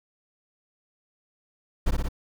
brown noise with echo, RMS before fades -20 dBFS, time 1.86-1.91 s, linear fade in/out 10 ms, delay 59 ms, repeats 3, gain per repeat -2 dB, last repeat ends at 2.087 s, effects none

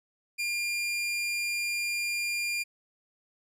sawtooth tone, 2400 Hz, D7, 37 cents sharp, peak -25 dBFS, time 0.38-2.64 s, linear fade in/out 20 ms, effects low-pass 12000 Hz 12 dB/octave

